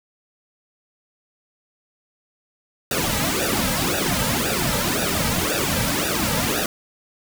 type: noise with flanger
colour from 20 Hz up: pink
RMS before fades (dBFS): -22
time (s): 2.91-6.66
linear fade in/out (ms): 2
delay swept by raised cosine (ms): 0.93 to 2.83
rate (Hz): 1.9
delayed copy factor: -0.95
effects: none